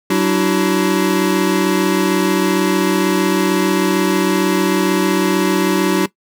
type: tone cluster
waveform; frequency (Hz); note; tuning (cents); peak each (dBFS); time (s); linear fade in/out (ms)
square; 188.6 / 295.6 / 331.3 / 377.8; F#3 / D4 / E4 / F#4; +33 / +11 / +9 / +36; -19; 0.1-6.06; 5
effects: noise-tail reverb RT60 0.1 s tail -17 dB re dry